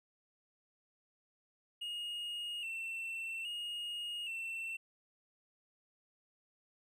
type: tone with vibrato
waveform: triangle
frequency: 2776 Hz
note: F7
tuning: 11 cents flat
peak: -37 dBFS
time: 1.81-4.77 s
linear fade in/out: 10 ms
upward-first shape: square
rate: 0.61 Hz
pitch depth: 54 cents each way
effects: none